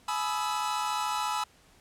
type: chord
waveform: 45% pulse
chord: E major seventh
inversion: first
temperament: equal with one note detuned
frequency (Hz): 848.6 / 987.8 / 1244.5 / 1318.5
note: G#5 / B5 / D#6 / E6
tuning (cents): +37 / 0 / 0 / 0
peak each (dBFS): -33 / -33 / -38 / -34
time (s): 0.08-1.44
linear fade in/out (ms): 5
effects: pink hiss -60 dBFS RMS until 1.8 s + low-pass 11000 Hz 12 dB/octave